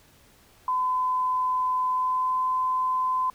sine tone with pitch glide, 1015 to 1023.2 Hz, B5 to C6, +47 to -39 cents, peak -22 dBFS, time 0.68-3.3 s, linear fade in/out 2 ms, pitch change +14 cents, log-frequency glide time 1.88-2.41 s, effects pink hiss -57 dBFS RMS until 3.34 s

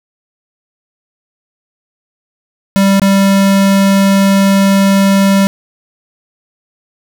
square tone with dropouts, 196 Hz, G3, in tune, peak -7 dBFS, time 2.76-5.47 s, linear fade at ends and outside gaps 0 ms, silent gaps 2.997-3.018 s, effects none

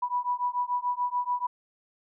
sine beating tone pair, 979 / 985.9 Hz, B5 / B5, -15 / -3 cents, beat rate 6.9 Hz, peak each -29 dBFS, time 0.02-1.47 s, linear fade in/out 10 ms, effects none

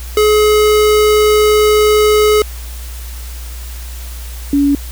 square / sine tone pair in turn, 424.4 / 283.3 Hz, G#4 / C#4, +38 / +38 cents, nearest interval perfect fifth, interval 700 cents, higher first, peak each -8 dBFS, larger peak neither, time 0.17-2.42 / 4.53-4.75 s, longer first, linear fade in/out 2 ms, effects added 60 Hz sine -24 dBFS peak until 4.91 s + white hiss -34 dBFS RMS until 4.91 s

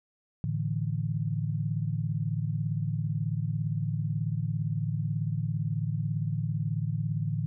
sine chord, A suspended fourth, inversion none, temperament equal, 110 / 146.83 / 164.81 Hz, A2 / D3 / E3, 0 / 0 / 0 cents, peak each -31 / -31 / -33 dBFS, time 0.44-7.46 s, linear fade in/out 0 ms, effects none

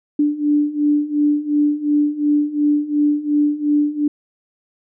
sine beating tone pair, 292.9 / 295.7 Hz, D4 / D4, -5 / +12 cents, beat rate 2.8 Hz, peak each -19 / -16 dBFS, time 0.19-4.08 s, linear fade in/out 5 ms, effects none

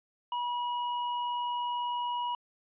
sine tone with tanh clipping, 969 Hz, B5, 33 cents flat, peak -32 dBFS, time 0.32-2.35 s, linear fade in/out 2 ms, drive 13 dB, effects resampled to 8000 Hz

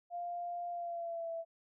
sine tone with pitch glide, 698.5 to 663.5 Hz, F5 to E5, 0 to +11 cents, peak -37 dBFS, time 0.1-1.45 s, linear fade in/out 50 ms, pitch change -89 cents, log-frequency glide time 0.7-1.31 s, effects none

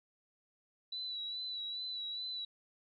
sine tone with vibrato, 3949 Hz, B7, 1 cent flat, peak -38 dBFS, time 0.92-2.45 s, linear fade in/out 5 ms, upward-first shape sine, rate 2.4 Hz, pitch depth 36 cents each way, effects none

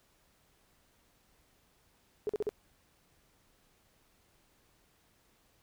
sine tone bursts, 420 Hz, G#4, 19 cents sharp, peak -29 dBFS, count 4, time 2.27-2.491 s, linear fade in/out 0 ms, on 23 ms, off 43 ms, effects pink hiss -69 dBFS RMS until 5.62 s

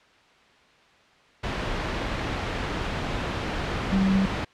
sine tone in noise, 192.7 Hz, G3, 29 cents flat, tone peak -19 dBFS, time 3.92-4.26 s, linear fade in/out 10 ms, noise pink, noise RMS -28 dBFS, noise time 1.43-4.45 s, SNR +6 dB, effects white hiss -56 dBFS RMS until 4.53 s + low-pass 3000 Hz 12 dB/octave

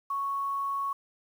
sine tone with quantisation, 1108.7 Hz, C#6, in tune, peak -28 dBFS, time 0.1-0.93 s, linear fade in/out 5 ms, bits 9, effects none

